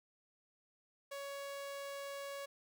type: tone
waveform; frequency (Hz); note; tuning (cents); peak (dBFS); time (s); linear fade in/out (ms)
sawtooth; 559; C#5; +14; -39; 1.11-2.46; 10
effects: none